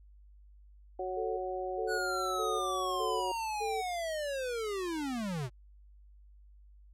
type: harmonic tone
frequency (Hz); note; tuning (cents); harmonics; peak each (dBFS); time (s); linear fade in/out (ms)
185; F#3; 0; 2 / 3 / 4; -37 / -39 / -38; 0.99-3.32; 5
type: tone bursts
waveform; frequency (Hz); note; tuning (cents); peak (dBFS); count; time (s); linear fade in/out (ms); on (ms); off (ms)
sine; 440; A4; 0; -34; 5; 1.16-3.82; 20; 220; 390
type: linear sweep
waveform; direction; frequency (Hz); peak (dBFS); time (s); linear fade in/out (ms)
square; down; 1480 to 113.2; -34; 1.87-5.5; 50
effects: added 50 Hz sine -54 dBFS peak until 6.93 s + low-pass 11000 Hz 12 dB/octave